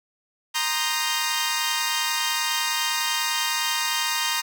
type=chord; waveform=10% pulse; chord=C minor seventh; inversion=third; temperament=equal with one note detuned; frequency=932.3 / 1046.5 / 1233.1 / 1568 Hz; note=Bb5 / C6 / Eb6 / G6; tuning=0 / 0 / -16 / 0 cents; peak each=-17 / -22 / -21 / -22 dBFS; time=0.54-4.42 s; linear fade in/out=20 ms; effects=none